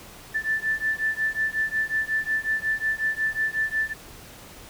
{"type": "beating tone pair", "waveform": "sine", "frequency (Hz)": [1760, 1765.5], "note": ["A6", "A6"], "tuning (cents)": [0, 5], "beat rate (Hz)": 5.5, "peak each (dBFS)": -26, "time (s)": [0.34, 3.94], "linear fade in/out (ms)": 20, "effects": ["pink hiss -45 dBFS RMS until 4.69 s"]}